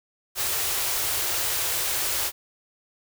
white band-stop noise, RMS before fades -26 dBFS, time 0.35-2.32 s, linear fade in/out 50 ms, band 150 to 320 Hz, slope 48 dB/octave, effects none

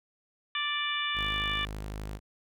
harmonic tone, 587.3 Hz, D5, in tune, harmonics 2 / 3 / 4 / 5 / 6, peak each -35 / -35 / -35 / -35 / -35 dBFS, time 0.55-1.65 s, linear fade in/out 2 ms
sawtooth tone, 51.91 Hz, G#1, in tune, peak -32 dBFS, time 1.14-2.2 s, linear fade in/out 50 ms
effects none

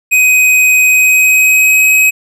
square tone with pitch glide, 2512 to 2538 Hz, D#7 to D#7, +16 to +34 cents, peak -6 dBFS, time 0.11-2.11 s, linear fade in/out 20 ms, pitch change +18 cents, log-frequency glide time 0.86-1.85 s, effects none

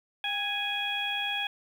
harmonic tone with a mistuned harmonic, 830.6 Hz, G#5, in tune, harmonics 1 / 2 / 3 / 4, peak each -36 / -36 / -33 / -32 dBFS, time 0.24-1.47 s, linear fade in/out 2 ms, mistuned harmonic 1, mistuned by -54 cents, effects 9-bit

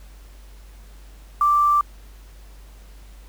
sine tone with quantisation, 1174.7 Hz, D6, in tune, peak -14 dBFS, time 1.41-1.81 s, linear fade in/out 2 ms, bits 7, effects added 49 Hz sine -41 dBFS peak until 3.28 s + pink hiss -53 dBFS RMS until 3.28 s

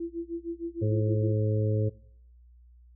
sine tone with tremolo, 337.2 Hz, E4, 39 cents sharp, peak -29 dBFS, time 0-1.34 s, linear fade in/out 5 ms, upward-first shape sine, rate 6.5 Hz, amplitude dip 95%
harmonic tone, 107.2 Hz, A2, 45 cents flat, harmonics 1 / 2 / 3 / 4 / 5, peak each -24 / -37 / -36 / -33 / -35 dBFS, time 0.81-1.9 s, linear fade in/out 20 ms
effects noise-tail reverb RT60 0.7 s tail -23 dB re dry + added 60 Hz sine -52 dBFS peak until 2.95 s

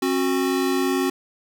square tone pair together, 269.1 / 367.1 Hz, C4 / F#4, +49 / -14 cents, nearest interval perfect fourth, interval 537 cents, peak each -23 dBFS, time 0.02-1.1 s, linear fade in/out 5 ms, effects none

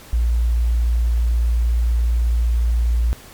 sine tone, 58.27 Hz, A#1, in tune, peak -14 dBFS, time 0.13-3.13 s, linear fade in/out 0 ms, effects pink hiss -42 dBFS RMS until 3.33 s + MP3 96 kbps

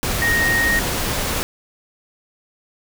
sine tone in noise, 1864.7 Hz, A#6, in tune, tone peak -16 dBFS, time 0.22-0.79 s, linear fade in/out 0 ms, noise pink, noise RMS -22 dBFS, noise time 0.03-1.43 s, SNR +3 dB, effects none

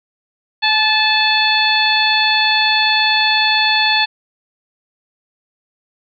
harmonic tone with a mistuned harmonic, 871 Hz, A5, 18 cents flat, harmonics 1 / 2 / 3 / 4 / 5, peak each -18 / -18 / -18 / -18 / -18 dBFS, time 0.62-4.06 s, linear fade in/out 20 ms, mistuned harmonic 1, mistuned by -21 cents, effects none

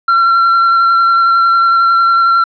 triangle tone with vibrato, 1362 Hz, F6, 44 cents flat, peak -5 dBFS, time 0.08-2.44 s, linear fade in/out 5 ms, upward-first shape triangle, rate 11 Hz, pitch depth 16 cents each way, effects resampled to 11025 Hz

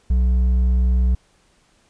sine tone with hard clipping, 61.9 Hz, B1, 5 cents sharp, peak -15 dBFS, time 0.1-1.15 s, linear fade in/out 5 ms, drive 4 dB, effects pink hiss -59 dBFS RMS until 1.89 s + resampled to 22050 Hz

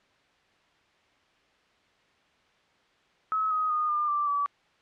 sine tone with pitch steps, 1286 / 1257.4 / 1229.3 / 1202 / 1175.2 / 1149 Hz, E6 / D#6 / D#6 / D6 / D6 / D6, -43 / +18 / -21 / +40 / +1 / -38 cents, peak -24 dBFS, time 3.32-4.46 s, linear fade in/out 0 ms, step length 190 ms, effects white hiss -64 dBFS RMS until 4.81 s + low-pass 3000 Hz 12 dB/octave

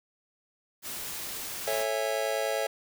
white noise, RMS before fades -37 dBFS, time 0.82-1.86 s, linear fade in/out 50 ms
square chord, A major seventh, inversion none, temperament just, 440 / 550 / 660 / 825 Hz, A4 / C#5 / E5 / G#5, 0 / -14 / +2 / -12 cents, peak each -35 / -32 / -33 / -37 dBFS, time 1.67-2.67 s, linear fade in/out 5 ms
effects none

